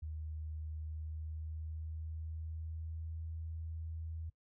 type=tone with pitch glide; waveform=sine; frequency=77.78 to 80.76 Hz; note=D#2 to E2; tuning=0 to -35 cents; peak=-40 dBFS; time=0.02-4.3 s; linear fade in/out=10 ms; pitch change=+65 cents; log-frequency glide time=0.72-3.22 s; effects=noise-tail reverb RT60 0.1 s tail -21 dB re dry